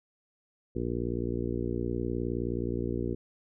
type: harmonic tone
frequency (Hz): 59.3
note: A#1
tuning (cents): +30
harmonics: 1 / 2 / 3 / 4 / 5 / 6 / 7 / 8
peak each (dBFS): -37 / -36 / -41 / -36 / -38 / -35 / -38 / -41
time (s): 0.75-3.15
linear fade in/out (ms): 10
effects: none